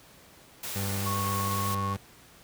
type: noise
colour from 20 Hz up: white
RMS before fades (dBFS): -36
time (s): 0.63-1.75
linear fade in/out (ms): 5
type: tone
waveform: 30% pulse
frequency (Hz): 98.6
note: G2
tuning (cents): +11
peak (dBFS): -27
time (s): 0.75-1.97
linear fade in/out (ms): 10
type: tone with vibrato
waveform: sine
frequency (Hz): 1100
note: C#6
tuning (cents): -14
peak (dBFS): -30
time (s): 1.05-1.95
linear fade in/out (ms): 20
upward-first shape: triangle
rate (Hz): 8.3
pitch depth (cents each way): 10
effects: pink hiss -54 dBFS RMS until 2.43 s + high-pass 60 Hz 12 dB/octave